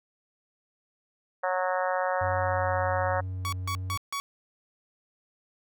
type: harmonic tone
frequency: 183.8 Hz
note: F#3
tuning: 11 cents flat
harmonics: 3 / 4 / 5 / 6 / 7 / 8 / 9 / 10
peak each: -29 / -31 / -33 / -35 / -36 / -37 / -38 / -39 dBFS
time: 1.43-3.21 s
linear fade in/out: 10 ms
type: tone with vibrato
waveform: triangle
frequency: 92.7 Hz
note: F#2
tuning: 4 cents sharp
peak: -29 dBFS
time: 2.21-3.97 s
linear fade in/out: 5 ms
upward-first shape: sine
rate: 1.3 Hz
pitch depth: 10 cents each way
type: tone bursts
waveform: sawtooth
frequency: 1125 Hz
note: C#6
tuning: 25 cents sharp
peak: -26 dBFS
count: 4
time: 3.45-4.2 s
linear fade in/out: 0 ms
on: 75 ms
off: 150 ms
effects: none